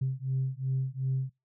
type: beating tone pair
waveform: sine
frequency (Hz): 130.81 / 133.51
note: C3 / C3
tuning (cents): 0 / +35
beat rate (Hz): 2.7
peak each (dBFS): -30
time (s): 0.01-1.3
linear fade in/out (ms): 10
effects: noise-tail reverb RT60 0.2 s tail -22 dB re dry + tanh soft clip ceiling -22 dBFS